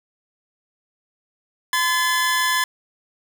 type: tone pair together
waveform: sawtooth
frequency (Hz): 1023 / 1720.5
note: C6 / A6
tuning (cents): -39 / -39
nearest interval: major sixth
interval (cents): 900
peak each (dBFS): -17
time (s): 1.73-2.64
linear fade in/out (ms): 2
effects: none